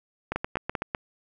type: two click trains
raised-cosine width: 0.5 ms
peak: -13 / -12 dBFS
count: 5 / 4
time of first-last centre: 0.32-0.821 / 0.36-0.948 s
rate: 7.99 / 5.1 Hz
effects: none